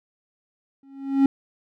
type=tone with exponential growth; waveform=triangle; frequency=273.1 Hz; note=C#4; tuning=26 cents flat; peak=-9 dBFS; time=0.83-1.26 s; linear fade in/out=2 ms; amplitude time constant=93 ms; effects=none